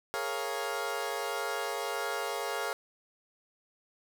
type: chord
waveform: 20% pulse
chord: Bb minor seventh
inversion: third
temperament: equal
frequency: 415.3 / 466.2 / 554.4 / 698.5 Hz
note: Ab4 / Bb4 / Db5 / F5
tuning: 0 / 0 / 0 / 0 cents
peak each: -33 dBFS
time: 0.14-2.73 s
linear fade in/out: 0 ms
effects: none